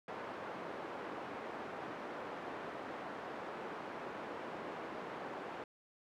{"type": "band-pass noise", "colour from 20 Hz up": "pink", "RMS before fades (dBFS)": -45, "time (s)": [0.08, 5.64], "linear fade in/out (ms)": 2, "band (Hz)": [330, 1400], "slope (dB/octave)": 12, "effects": []}